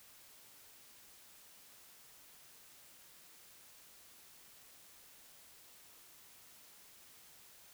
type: silence
effects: white hiss -60 dBFS RMS until 7.73 s